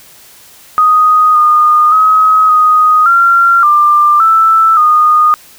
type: tone with pitch steps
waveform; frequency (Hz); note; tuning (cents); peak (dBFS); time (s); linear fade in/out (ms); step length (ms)
sine; 1246 / 1223 / 1271 / 1247 / 1376 / 1191 / 1322 / 1229; D#6 / D#6 / D#6 / D#6 / F6 / D6 / E6 / D#6; +2 / -30 / +36 / +3 / -26 / +24 / +5 / -22; -4; 0.78-5.34; 0; 570
effects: white hiss -39 dBFS RMS until 5.58 s